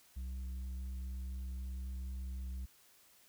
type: tone with tanh clipping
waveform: sine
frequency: 64 Hz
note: C2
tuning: 38 cents flat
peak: -40 dBFS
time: 0.16-2.66 s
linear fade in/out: 10 ms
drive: 5 dB
effects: white hiss -65 dBFS RMS until 3.28 s